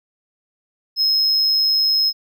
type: tone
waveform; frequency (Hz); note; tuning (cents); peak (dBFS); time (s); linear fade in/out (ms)
triangle; 5150; E8; -41; -13; 0.96-2.13; 50
effects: none